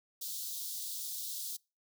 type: high-pass noise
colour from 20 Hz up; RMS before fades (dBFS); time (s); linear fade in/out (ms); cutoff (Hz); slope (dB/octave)
white; -40; 0.21-1.57; 10; 3500; 48
effects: noise-tail reverb RT60 0.3 s tail -26 dB re dry